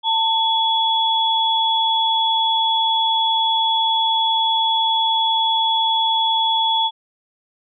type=tone pair together; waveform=sine; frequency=895 / 3379 Hz; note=A5 / G#7; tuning=+29 / +29 cents; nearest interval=octave + major seventh; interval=2300 cents; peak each=-18 dBFS; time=0.03-6.91 s; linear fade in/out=50 ms; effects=none